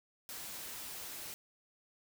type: noise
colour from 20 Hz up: white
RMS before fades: -45 dBFS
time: 0.29-1.34 s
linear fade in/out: 0 ms
effects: none